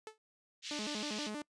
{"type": "tone with exponential decay", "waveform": "sawtooth", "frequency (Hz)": 435.7, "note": "A4", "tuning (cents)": -17, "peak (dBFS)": -37, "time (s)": [0.07, 0.18], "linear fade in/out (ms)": 1, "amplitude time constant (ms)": 23}
{"type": "band-pass noise", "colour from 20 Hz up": "pink", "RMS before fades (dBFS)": -43, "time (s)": [0.62, 1.31], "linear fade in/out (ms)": 50, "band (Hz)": [2600, 6000], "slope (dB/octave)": 24}
{"type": "tone with vibrato", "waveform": "sawtooth", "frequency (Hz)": 250.7, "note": "B3", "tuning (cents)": 26, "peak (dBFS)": -35, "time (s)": [0.71, 1.42], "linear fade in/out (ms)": 2, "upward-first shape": "square", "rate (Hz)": 6.3, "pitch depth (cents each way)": 290}
{"effects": ["noise-tail reverb RT60 0.1 s tail -24 dB re dry", "resampled to 22050 Hz"]}